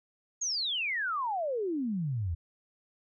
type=exponential sweep; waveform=sine; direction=down; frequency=6760 to 77.78 Hz; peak=-29 dBFS; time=0.41-2.35 s; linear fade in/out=10 ms; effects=none